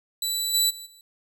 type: tone with level steps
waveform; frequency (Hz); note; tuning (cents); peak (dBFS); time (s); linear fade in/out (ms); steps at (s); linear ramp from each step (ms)
20% pulse; 3962; B7; +5; -19 / -13 / -32 / -44; 0.22-1.01; 2; 0.53 / 0.69 / 0.85; 20
effects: none